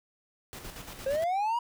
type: noise with tremolo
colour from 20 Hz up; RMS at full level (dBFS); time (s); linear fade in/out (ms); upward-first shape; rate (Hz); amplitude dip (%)
pink; -42; 0.53-1.24; 0; square; 8.7; 45
type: linear sweep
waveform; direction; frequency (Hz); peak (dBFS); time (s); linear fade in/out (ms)
triangle; up; 522 to 970; -24; 1.06-1.59; 5
effects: none